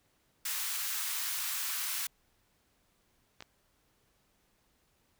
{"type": "high-pass noise", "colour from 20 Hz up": "white", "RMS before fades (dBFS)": -35, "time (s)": [0.45, 2.07], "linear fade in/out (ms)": 5, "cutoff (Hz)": 1000, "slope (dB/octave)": 24}
{"type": "clicks", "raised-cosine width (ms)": 0.2, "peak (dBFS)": -28, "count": 2, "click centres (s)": [3.406, 3.424]}
{"effects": ["pink hiss -72 dBFS RMS until 5.19 s"]}